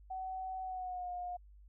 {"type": "tone with pitch glide", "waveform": "sine", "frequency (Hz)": [753, 714.9], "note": ["F#5", "F5"], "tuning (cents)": [30, 40], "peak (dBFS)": -38, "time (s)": [0.1, 1.37], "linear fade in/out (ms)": 10, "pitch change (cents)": -90, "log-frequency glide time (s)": [0.62, 1.11], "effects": ["added 50 Hz sine -55 dBFS peak until 1.68 s"]}